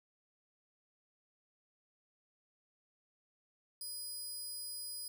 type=tone; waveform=15% pulse; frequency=4950 Hz; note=D#8; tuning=10 cents flat; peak=-35 dBFS; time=3.81-5.08 s; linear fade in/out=2 ms; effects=none